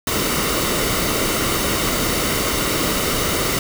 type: noise with comb filter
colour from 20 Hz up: pink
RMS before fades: -20 dBFS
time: 0.07-3.59 s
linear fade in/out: 2 ms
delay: 1.2 ms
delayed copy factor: -0.5
effects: none